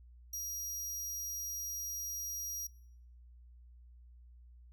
sawtooth tone, 5730 Hz, F8, 44 cents sharp, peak -35 dBFS, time 0.33-2.67 s, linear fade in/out 5 ms, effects noise-tail reverb RT60 0.7 s tail -25 dB re dry + added 60 Hz sine -54 dBFS peak until 4.72 s

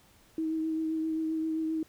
sine tone with vibrato, 318.7 Hz, D#4, 42 cents sharp, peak -28 dBFS, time 0.38-1.83 s, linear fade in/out 2 ms, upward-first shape triangle, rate 7.6 Hz, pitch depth 21 cents each way, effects pink hiss -61 dBFS RMS until 1.88 s

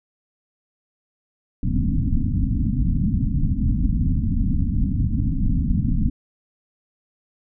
pink low-pass noise, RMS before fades -20 dBFS, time 1.63-6.1 s, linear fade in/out 2 ms, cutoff 280 Hz, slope 96 dB/octave, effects none

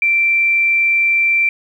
sine tone, 2349 Hz, D7, in tune, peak -11 dBFS, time 0.02-1.49 s, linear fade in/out 2 ms, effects 8-bit

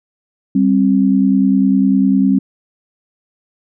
sine tone pair together, 195.92 / 265.9 Hz, G3 / C4, -1 / +28 cents, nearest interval perfect fourth, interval 529 cents, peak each -12 dBFS, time 0.55-2.39 s, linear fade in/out 5 ms, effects none

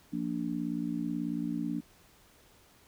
sine chord, Bb major, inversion second, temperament just, 174.81 / 233.1 / 291.4 Hz, F3 / Bb3 / D4, +2 / 0 / -13 cents, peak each -37 / -35 / -34 dBFS, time 0.12-1.81 s, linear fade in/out 20 ms, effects pink hiss -61 dBFS RMS until 2.87 s

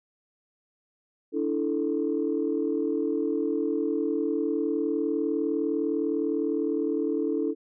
sine chord, D suspended second, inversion none, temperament equal with one note detuned, 289.8 / 329.6 / 440 Hz, D4 / E4 / A4, -23 / 0 / 0 cents, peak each -28 dBFS, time 1.32-7.55 s, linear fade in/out 50 ms, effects tanh soft clip ceiling -15 dBFS

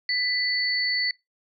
sine tone pair together, 1991 / 4470 Hz, B6 / C#8, +14 / +14 cents, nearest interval octave + major second, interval 1400 cents, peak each -25 dBFS, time 0.09-1.11 s, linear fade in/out 2 ms, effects noise-tail reverb RT60 0.2 s tail -24 dB re dry

